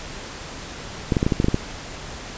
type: clicks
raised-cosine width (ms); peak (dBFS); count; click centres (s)
3; -5; 9; 1.122 / 1.168 / 1.229 / 1.265 / 1.322 / 1.401 / 1.444 / 1.484 / 1.544
effects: pink hiss -35 dBFS RMS until 2.37 s + resampled to 16000 Hz